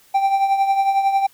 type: tone with tremolo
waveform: triangle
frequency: 784 Hz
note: G5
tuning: in tune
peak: -10 dBFS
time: 0.14-1.27 s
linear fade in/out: 10 ms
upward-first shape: triangle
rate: 11 Hz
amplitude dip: 65%
effects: white hiss -53 dBFS RMS until 1.33 s